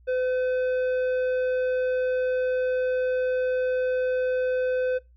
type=tone with tanh clipping; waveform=sine; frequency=508 Hz; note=B4; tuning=49 cents sharp; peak=-24 dBFS; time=0.07-4.99 s; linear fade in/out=20 ms; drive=9 dB; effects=noise-tail reverb RT60 0.2 s tail -20 dB re dry + added 60 Hz sine -52 dBFS peak until 5.16 s